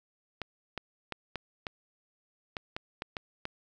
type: clicks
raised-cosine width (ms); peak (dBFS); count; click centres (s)
0.3; -19; 10; 0.417 / 0.777 / 1.123 / 1.357 / 1.668 / 2.568 / 2.765 / 3.021 / 3.168 / 3.454
effects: none